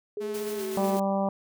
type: tone with pitch glide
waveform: sine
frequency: 415.3 to 383 Hz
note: G#4 to G4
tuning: 0 to -40 cents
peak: -30 dBFS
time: 0.17-0.97 s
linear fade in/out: 2 ms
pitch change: -140 cents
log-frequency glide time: 0.56-0.64 s
type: tone with vibrato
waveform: sawtooth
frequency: 216.6 Hz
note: A3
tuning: 27 cents flat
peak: -33 dBFS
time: 0.2-0.97 s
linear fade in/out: 20 ms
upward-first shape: triangle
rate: 15 Hz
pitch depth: 20 cents each way
type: noise with tremolo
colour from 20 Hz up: white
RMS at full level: -41 dBFS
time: 0.34-1 s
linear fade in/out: 5 ms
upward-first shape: square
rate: 8 Hz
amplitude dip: 30%
type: harmonic tone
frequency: 196 Hz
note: G3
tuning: in tune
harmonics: 1 / 2 / 3 / 4 / 5 / 6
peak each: -27 / -38 / -28 / -31 / -35 / -40 dBFS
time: 0.77-1.29 s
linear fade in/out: 2 ms
effects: none